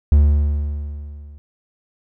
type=tone with level ramp; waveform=triangle; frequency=73.1 Hz; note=D2; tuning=7 cents flat; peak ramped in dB=-5 to -35 dBFS; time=0.12-1.38 s; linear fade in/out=0 ms; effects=none